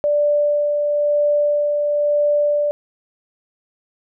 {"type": "tone with tremolo", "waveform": "sine", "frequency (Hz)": 587.3, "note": "D5", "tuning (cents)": 0, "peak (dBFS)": -13, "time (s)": [0.04, 2.71], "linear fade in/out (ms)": 0, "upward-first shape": "sine", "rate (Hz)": 1, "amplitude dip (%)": 30, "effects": []}